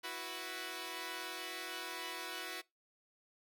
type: chord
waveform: 5% pulse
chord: E suspended second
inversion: none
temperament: equal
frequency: 329.6 / 370 / 493.9 Hz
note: E4 / F#4 / B4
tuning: 0 / 0 / 0 cents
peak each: -35 / -33 / -36 dBFS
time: 0.03-2.62 s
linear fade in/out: 20 ms
effects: noise-tail reverb RT60 0.2 s tail -22 dB re dry